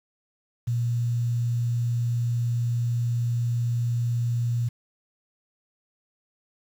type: tone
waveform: sine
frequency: 119.1 Hz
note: A#2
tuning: 38 cents sharp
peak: -22 dBFS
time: 0.67-4.69 s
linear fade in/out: 10 ms
effects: 8-bit